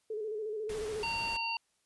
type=tone with vibrato; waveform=sine; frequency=429.5 Hz; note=A4; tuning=42 cents flat; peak=-34 dBFS; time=0.1-1.03 s; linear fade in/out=5 ms; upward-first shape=square; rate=14 Hz; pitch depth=46 cents each way
type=noise; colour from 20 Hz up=pink; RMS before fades=-45 dBFS; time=0.69-1.37 s; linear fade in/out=5 ms
type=harmonic tone; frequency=919 Hz; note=A#5; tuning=25 cents flat; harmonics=1 / 3 / 5; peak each=-36 / -35 / -39 dBFS; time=1.03-1.57 s; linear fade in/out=2 ms
effects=white hiss -75 dBFS RMS until 1.85 s + resampled to 24000 Hz